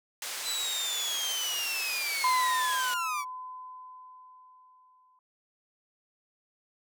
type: band-pass noise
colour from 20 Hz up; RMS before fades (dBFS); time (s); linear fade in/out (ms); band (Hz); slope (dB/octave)
white; -37; 0.22-2.94; 2; 590 to 8800; 12
type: linear sweep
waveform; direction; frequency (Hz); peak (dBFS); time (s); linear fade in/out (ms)
30% pulse; down; 4041 to 1108.7; -28; 0.43-3.25; 50
type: tone with exponential decay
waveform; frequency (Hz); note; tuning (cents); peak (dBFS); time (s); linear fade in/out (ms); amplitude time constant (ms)
sine; 1015; B5; +47; -22; 2.24-5.19; 2; 640
effects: none